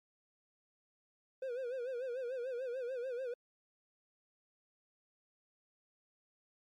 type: tone with vibrato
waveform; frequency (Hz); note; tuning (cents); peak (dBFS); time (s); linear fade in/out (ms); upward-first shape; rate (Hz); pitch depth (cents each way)
triangle; 502; B4; +28; -35; 1.42-3.34; 5; sine; 6.8; 110
effects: MP3 64 kbps